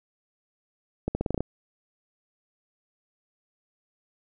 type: accelerating click train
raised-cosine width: 2 ms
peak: -13 dBFS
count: 8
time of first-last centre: 1.08-1.406 s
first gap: 70 ms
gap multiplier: 0.86
effects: none